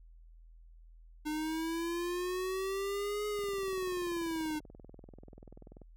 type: linear two-way sweep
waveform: square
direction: up then down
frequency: 302 to 420 to 302 Hz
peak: -34 dBFS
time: 1.25-4.6 s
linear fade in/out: 20 ms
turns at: 3.27 s
type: click train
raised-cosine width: 2 ms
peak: -38 dBFS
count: 51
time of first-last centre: 3.39-5.817 s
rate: 20.6 Hz
effects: added 41 Hz sine -53 dBFS peak until 5.96 s